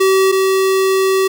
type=tone pair in turn; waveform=square; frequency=382.7 / 382.7 Hz; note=G4 / G4; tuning=-42 / -42 cents; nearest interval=unison; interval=0 cents; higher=neither; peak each=-10 / -12 dBFS; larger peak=first; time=0-0.32 / 0.32-1.28 s; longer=second; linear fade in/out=10 ms; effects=7-bit